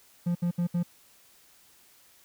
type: tone bursts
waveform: triangle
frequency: 174 Hz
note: F3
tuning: 6 cents flat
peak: -22 dBFS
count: 4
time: 0.26-0.832 s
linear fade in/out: 10 ms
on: 92 ms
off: 68 ms
effects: white hiss -59 dBFS RMS until 2.24 s